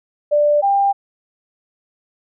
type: tone pair in turn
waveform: sine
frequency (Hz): 590 / 796.1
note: D5 / G5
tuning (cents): +8 / +27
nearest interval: perfect fourth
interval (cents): 519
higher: second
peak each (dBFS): -11 / -12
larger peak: first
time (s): 0.31-0.62 / 0.62-0.93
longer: neither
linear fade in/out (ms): 20
effects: none